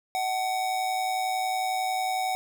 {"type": "tone with amplitude modulation", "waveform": "square", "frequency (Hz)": 750, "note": "F#5", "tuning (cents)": 23, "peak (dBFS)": -24, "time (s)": [0.15, 2.35], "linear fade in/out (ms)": 0, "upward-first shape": "sine", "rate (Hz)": 111, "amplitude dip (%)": 50, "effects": []}